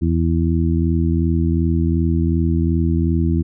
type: harmonic tone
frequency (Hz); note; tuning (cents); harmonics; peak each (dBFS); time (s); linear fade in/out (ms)
82.7; E2; +6; 1 / 2 / 3 / 4; -17 / -20 / -22 / -23; 0.01-3.43; 20
effects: none